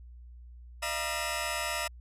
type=tone cluster; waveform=15% pulse; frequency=606 / 682 / 953 / 2595 Hz; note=D#5 / F5 / A#5 / E7; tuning=-46 / -41 / +38 / -28 cents; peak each=-30 dBFS; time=0.82-1.88 s; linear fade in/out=10 ms; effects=added 60 Hz sine -46 dBFS peak until 2 s + resampled to 32000 Hz